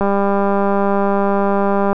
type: click train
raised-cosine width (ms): 1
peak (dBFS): -4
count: 383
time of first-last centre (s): 0.01-1.93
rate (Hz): 199
effects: none